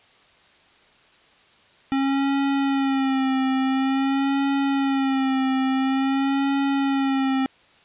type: tone with vibrato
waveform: square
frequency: 269.9 Hz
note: C#4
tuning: 46 cents flat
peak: -20 dBFS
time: 1.92-7.46 s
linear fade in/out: 0 ms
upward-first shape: sine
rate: 0.48 Hz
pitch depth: 41 cents each way
effects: white hiss -55 dBFS RMS until 7.84 s + resampled to 8000 Hz